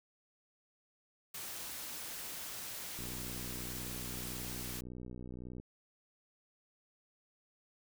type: noise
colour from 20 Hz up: white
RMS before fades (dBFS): -44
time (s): 1.34-4.81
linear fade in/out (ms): 5
type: click train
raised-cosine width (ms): 3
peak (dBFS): -34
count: 162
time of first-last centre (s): 2.99-5.599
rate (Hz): 61.7
effects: none